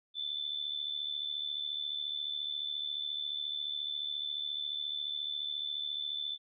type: tone with amplitude modulation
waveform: sine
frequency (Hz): 3514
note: A7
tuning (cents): -3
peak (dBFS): -31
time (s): 0.14-6.38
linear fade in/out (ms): 50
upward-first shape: sine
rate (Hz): 74.3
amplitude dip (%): 70
effects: none

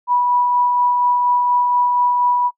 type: tone with tremolo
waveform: sine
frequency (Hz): 979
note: B5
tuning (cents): -15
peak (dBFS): -12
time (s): 0.07-2.51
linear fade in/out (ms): 50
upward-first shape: sine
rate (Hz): 4.2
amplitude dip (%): 25
effects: noise-tail reverb RT60 0.1 s tail -25 dB re dry

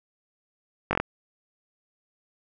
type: slowing click train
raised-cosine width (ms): 0.5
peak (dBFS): -8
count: 5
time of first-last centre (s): 0.91-1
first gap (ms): 20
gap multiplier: 1.08
effects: none

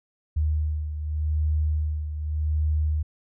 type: beating tone pair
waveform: sine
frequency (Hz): 76.4 / 77.25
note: D#2 / D#2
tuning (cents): -31 / -12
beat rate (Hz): 0.85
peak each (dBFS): -23 / -30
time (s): 0.36-3.03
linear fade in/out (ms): 10
effects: none

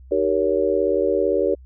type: chord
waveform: sine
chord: Eb dominant seventh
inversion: none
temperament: just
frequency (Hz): 311.1 / 388.9 / 466.7 / 560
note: Eb4 / G4 / Bb4 / Db5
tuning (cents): 0 / -14 / +2 / +18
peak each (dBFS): -26 / -21 / -22 / -22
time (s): 0.11-1.55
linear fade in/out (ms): 10
effects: added 64 Hz sine -41 dBFS peak until 1.65 s

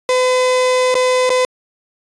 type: tone with dropouts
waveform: 35% pulse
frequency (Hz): 507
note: B4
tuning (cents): +45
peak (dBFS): -10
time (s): 0.09-1.45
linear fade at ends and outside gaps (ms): 1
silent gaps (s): 0.943-0.952 / 1.294-1.302
effects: resampled to 22050 Hz

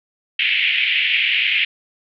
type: band-pass noise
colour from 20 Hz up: pink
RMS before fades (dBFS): -18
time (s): 0.39-1.65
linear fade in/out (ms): 5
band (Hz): 2100 to 3100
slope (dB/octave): 48
effects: none

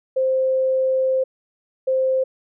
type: tone bursts at uneven times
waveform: sine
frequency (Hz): 523.3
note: C5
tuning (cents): 0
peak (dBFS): -16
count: 2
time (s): 0.16-1.24 / 1.87-2.24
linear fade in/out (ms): 10
effects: none

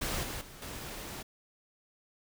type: noise with level steps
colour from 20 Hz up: pink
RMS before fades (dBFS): -34 / -39 / -50 / -42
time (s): 0.01-1.23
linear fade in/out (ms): 10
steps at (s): 0.23 / 0.41 / 0.62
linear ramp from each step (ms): 2
effects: none

